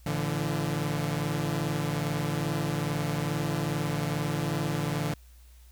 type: tone cluster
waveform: sawtooth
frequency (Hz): 112 / 146.1 / 168.5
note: A2 / D3 / E3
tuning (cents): +31 / -9 / +38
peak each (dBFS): -32 / -26 / -28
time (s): 0.06-5.14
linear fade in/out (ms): 5
effects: added 60 Hz sine -50 dBFS peak until 5.71 s + white hiss -62 dBFS RMS until 5.71 s